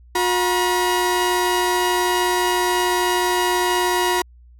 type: tone pair together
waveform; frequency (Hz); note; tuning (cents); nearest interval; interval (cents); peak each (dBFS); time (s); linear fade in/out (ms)
sawtooth; 359.6 / 960; F#4 / B5; -49 / -49; octave + perfect fourth; 1700; -16; 0.15-4.22; 5
effects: added 60 Hz sine -44 dBFS peak until 4.59 s + AAC 64 kbps